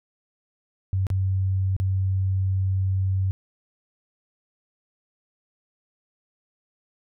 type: tone with dropouts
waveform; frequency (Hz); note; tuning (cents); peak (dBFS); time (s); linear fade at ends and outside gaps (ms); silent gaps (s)
sine; 95.2; F#2; +50; -20; 0.93-3.31; 0; 1.068-1.102 / 1.765-1.8
effects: none